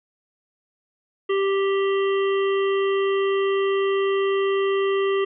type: harmonic tone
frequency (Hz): 392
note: G4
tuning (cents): 0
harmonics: 1 / 3 / 5 / 7 / 8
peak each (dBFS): -19 / -29 / -33 / -36 / -37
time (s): 1.29-5.25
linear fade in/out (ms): 10
effects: none